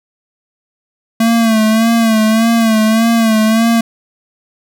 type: tone with vibrato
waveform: square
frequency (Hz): 223.9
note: A3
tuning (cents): +30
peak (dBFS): -9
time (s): 1.2-3.81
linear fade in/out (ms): 5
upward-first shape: sine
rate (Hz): 1.7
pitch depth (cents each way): 56
effects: none